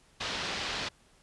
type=low-pass noise; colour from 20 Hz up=white; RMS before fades=-35 dBFS; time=0.2-0.89 s; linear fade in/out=10 ms; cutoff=4700 Hz; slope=24 dB/octave; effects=pink hiss -63 dBFS RMS until 1.22 s + resampled to 24000 Hz